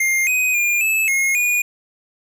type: tone with pitch steps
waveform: square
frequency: 2115 / 2507 / 2411 / 2611 / 2156 / 2448 Hz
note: C7 / D#7 / D7 / E7 / C#7 / D#7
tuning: +18 / +12 / +45 / -17 / -49 / -29 cents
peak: -16 dBFS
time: 0-1.62 s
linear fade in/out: 5 ms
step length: 270 ms
effects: none